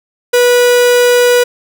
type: tone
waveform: 45% pulse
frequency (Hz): 488.9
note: B4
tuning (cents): -18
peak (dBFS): -6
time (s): 0.33-1.44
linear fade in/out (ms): 10
effects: none